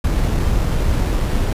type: noise with sample-and-hold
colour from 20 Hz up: brown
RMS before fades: -17 dBFS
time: 0.04-1.53 s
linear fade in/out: 5 ms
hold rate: 6300 Hz
effects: resampled to 32000 Hz